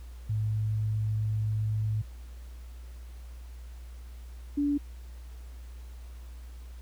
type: tone pair in turn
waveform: sine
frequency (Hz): 107.8 / 287.8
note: A2 / D4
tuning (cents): -35 / -35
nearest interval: octave + perfect fourth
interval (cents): 1700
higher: second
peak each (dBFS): -26 / -24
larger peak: second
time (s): 0.29-2.02 / 4.57-4.78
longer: first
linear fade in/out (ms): 10
effects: added 60 Hz sine -41 dBFS peak until 6.81 s + pink hiss -59 dBFS RMS until 6.81 s